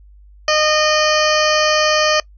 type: harmonic tone with a mistuned harmonic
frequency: 613 Hz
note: D#5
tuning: 26 cents flat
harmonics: 1 / 2 / 3 / 4 / 5 / 7 / 8 / 9 / 10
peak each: -16 / -19 / -21 / -22 / -23 / -24 / -25 / -26 / -26 dBFS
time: 0.48-2.2 s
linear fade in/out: 2 ms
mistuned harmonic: 7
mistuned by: +45 cents
effects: noise-tail reverb RT60 0.1 s tail -23 dB re dry + added 50 Hz sine -41 dBFS peak until 2.37 s